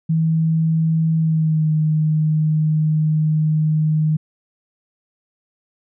sine tone with pitch glide, 161.1 to 155.07 Hz, E3 to D#3, -39 to -6 cents, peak -14 dBFS, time 0.09-4.17 s, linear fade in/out 10 ms, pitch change -67 cents, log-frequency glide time 1.17-1.7 s, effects none

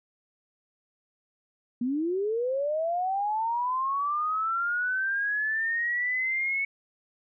sine linear sweep, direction up, 233.1 to 2217 Hz, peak -25 dBFS, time 1.81-6.65 s, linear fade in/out 5 ms, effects none

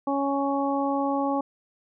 harmonic tone, 278.1 Hz, C#4, 6 cents sharp, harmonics 1 / 2 / 3 / 4, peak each -26 / -29 / -28 / -32 dBFS, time 0.07-1.41 s, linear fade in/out 5 ms, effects none

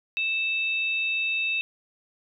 sine tone pair together, 2637 / 3729 Hz, E7 / A#7, 0 / 0 cents, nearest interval tritone, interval 600 cents, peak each -24 / -33 dBFS, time 0.17-1.61 s, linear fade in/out 0 ms, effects none

